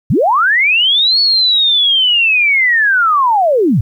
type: linear two-way sweep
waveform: sine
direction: up then down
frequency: 86.4 to 4432 to 86.4 Hz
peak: -8 dBFS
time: 0.1-3.81 s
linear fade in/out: 5 ms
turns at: 1.2 s
effects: 8-bit